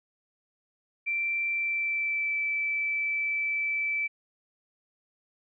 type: tone with pitch glide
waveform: sine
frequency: 2349 to 2318 Hz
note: D7 to D7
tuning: 0 to -23 cents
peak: -26 dBFS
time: 1.06-4.08 s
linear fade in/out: 20 ms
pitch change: -23 cents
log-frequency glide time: 1.49-2.36 s
effects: none